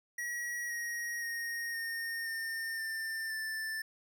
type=tone with pitch steps; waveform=square; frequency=1913 / 1887.8 / 1862.8 / 1838.3 / 1814 / 1790.1 / 1766.4 Hz; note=A#6 / A#6 / A#6 / A#6 / A#6 / A6 / A6; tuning=+44 / +21 / -2 / -25 / -48 / +29 / +6 cents; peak=-36 dBFS; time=0.18-3.82 s; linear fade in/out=5 ms; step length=520 ms; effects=none